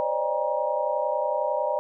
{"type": "tone cluster", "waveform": "sine", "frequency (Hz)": [517, 575, 606, 808, 946], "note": ["C5", "D5", "D#5", "G#5", "A#5"], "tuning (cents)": [-21, -37, -46, -48, 25], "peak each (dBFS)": [-31, -30, -27, -32, -29], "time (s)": [0, 1.79], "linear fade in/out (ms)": 0, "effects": []}